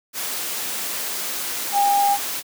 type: tone in noise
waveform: sine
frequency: 806 Hz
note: G5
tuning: 48 cents sharp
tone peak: -15 dBFS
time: 1.72-2.18 s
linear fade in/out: 50 ms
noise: white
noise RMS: -27 dBFS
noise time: 0.13-2.43 s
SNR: +9 dB
effects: high-pass 200 Hz 12 dB/octave